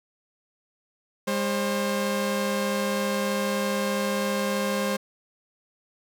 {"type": "tone pair together", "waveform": "sawtooth", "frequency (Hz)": [202.4, 532], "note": ["G#3", "C5"], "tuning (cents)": [-44, 29], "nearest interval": "octave + perfect fourth", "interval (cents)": 1673, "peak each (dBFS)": -23, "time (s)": [1.27, 4.97], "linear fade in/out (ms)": 10, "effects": []}